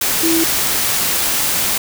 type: tone in noise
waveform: sine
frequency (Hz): 328.9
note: E4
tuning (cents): -4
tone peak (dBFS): -14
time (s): 0.23-0.44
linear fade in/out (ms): 5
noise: white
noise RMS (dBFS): -17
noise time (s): 0.01-1.78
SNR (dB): 0
effects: none